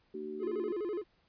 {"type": "harmonic tone", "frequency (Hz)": 75.7, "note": "D#2", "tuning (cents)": -47, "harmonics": [3, 4, 5], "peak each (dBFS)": [-45, -45, -39], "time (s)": [0.14, 0.72], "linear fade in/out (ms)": 5}
{"type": "tone with vibrato", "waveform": "triangle", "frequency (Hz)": 383.4, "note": "G4", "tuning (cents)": -38, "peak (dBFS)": -31, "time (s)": [0.39, 1.04], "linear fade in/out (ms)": 50, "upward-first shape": "square", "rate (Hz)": 12, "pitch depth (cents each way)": 170}
{"effects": ["pink hiss -71 dBFS RMS until 1.28 s", "resampled to 11025 Hz"]}